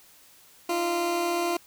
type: tone pair together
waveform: 20% pulse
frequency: 308.7 / 345.4 Hz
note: D#4 / F4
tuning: -14 / -19 cents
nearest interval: major second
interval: 195 cents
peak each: -32 / -20 dBFS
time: 0.69-1.57 s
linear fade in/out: 5 ms
effects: white hiss -55 dBFS RMS until 1.66 s